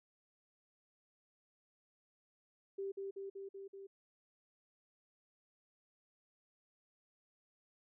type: tone with echo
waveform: sine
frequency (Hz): 392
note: G4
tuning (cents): 0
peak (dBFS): -38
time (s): 2.78-2.92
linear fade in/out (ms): 10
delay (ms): 190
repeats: 5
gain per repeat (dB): -2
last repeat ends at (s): 3.87
effects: none